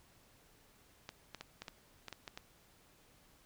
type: clicks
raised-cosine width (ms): 0.2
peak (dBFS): -27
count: 9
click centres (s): 1.091 / 1.347 / 1.41 / 1.62 / 1.682 / 2.083 / 2.127 / 2.278 / 2.375
effects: pink hiss -66 dBFS RMS until 3.45 s